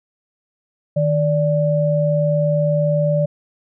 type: tone pair together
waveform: sine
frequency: 154.68 / 584 Hz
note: D#3 / D5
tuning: -10 / -10 cents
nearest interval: octave + major seventh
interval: 2300 cents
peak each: -17 dBFS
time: 0.96-3.26 s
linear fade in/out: 10 ms
effects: none